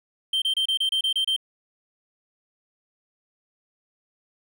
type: tone bursts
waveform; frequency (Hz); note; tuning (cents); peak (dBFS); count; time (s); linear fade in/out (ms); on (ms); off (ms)
triangle; 3136; G7; 0; -19; 9; 0.33-1.364; 5; 90; 28
effects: none